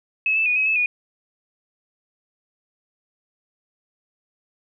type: tone with pitch steps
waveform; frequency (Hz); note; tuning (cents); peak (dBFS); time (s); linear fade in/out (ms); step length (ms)
sine; 2582 / 2635 / 2465 / 2548 / 2605 / 2455; E7 / E7 / D#7 / D#7 / E7 / D#7; -37 / -1 / -17 / +41 / -21 / -24; -17; 0.26-0.86; 2; 100
effects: none